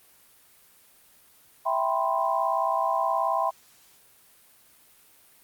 sine chord, C major seventh, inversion first, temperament equal, 659.3 / 784 / 987.8 / 1046.5 Hz, E5 / G5 / B5 / C6, 0 / 0 / 0 / 0 cents, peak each -28 dBFS, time 1.65-3.51 s, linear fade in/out 20 ms, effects white hiss -57 dBFS RMS until 5.43 s + Opus 32 kbps

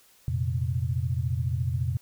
sine chord, F suspended fourth, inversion none, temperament equal, 87.31 / 116.54 / 130.81 Hz, F2 / Bb2 / C3, 0 / 0 / 0 cents, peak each -29 dBFS, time 0.28-1.97 s, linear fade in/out 0 ms, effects white hiss -59 dBFS RMS until 2.01 s

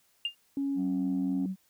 sine tone with exponential decay, 2809 Hz, F7, 9 cents sharp, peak -23 dBFS, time 0.25-0.35 s, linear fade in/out 2 ms, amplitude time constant 21 ms
sine tone with pitch glide, 277.3 to 272.7 Hz, C#4 to C#4, +1 to -28 cents, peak -27 dBFS, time 0.57-1.46 s, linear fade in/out 2 ms, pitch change -29 cents, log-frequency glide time 0.73-1 s
sine tone, 188.9 Hz, F#3, 36 cents sharp, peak -30 dBFS, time 0.75-1.56 s, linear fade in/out 50 ms
effects tanh soft clip ceiling -22 dBFS + white hiss -68 dBFS RMS until 1.69 s

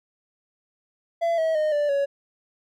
triangle tone with pitch steps, 674 / 643.6 / 614.5 / 586.8 / 560.3 Hz, E5 / E5 / D#5 / D5 / C#5, +38 / -42 / -22 / -2 / +18 cents, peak -18 dBFS, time 1.21-2.06 s, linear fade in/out 20 ms, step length 170 ms, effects none

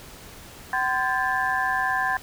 sine tone cluster, 763 / 1027 / 1602 / 1743 Hz, G5 / C6 / G6 / A6, -47 / -33 / +37 / -17 cents, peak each -27 dBFS, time 0.73-2.17 s, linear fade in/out 2 ms, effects pink hiss -44 dBFS RMS until 2.22 s

